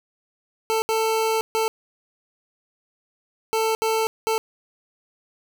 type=tone bursts at uneven times; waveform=25% pulse; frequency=444.1 Hz; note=A4; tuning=16 cents sharp; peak=-16 dBFS; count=6; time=0.7-0.82 / 0.89-1.41 / 1.55-1.68 / 3.53-3.75 / 3.82-4.07 / 4.27-4.38 s; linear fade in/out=0 ms; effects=none